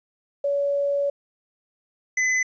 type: tone pair in turn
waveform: sine / square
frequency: 566 / 2021 Hz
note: C#5 / B6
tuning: +36 / +39 cents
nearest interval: octave + minor seventh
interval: 2203 cents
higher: second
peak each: -20 dBFS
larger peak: neither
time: 0.44-1.1 / 2.17-2.43 s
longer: first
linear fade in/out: 5 ms
effects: resampled to 16000 Hz + 10-bit